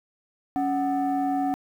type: tone pair together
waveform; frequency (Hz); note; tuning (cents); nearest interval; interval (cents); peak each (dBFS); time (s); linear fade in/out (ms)
sine; 278.7 / 744; C#4 / F#5; +9 / +9; octave + perfect fourth; 1700; -23 / -23; 0.56-1.54; 0
effects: tanh soft clip ceiling -19 dBFS + 9-bit